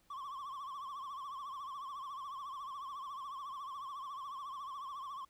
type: tone with vibrato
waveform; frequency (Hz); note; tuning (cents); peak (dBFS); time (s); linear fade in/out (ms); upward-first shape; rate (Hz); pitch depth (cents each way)
triangle; 1100; C#6; -14; -40; 0.1-5.25; 5; triangle; 14; 130
effects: pink hiss -72 dBFS RMS until 5.29 s